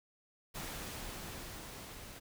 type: noise with level ramp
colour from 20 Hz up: pink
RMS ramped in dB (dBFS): -42 to -50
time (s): 0.54-2.2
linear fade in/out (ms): 20
effects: none